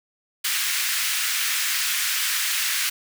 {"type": "high-pass noise", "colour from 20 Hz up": "pink", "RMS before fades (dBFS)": -24, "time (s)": [0.44, 2.9], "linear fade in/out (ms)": 10, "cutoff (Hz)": 1600, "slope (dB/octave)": 24, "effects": []}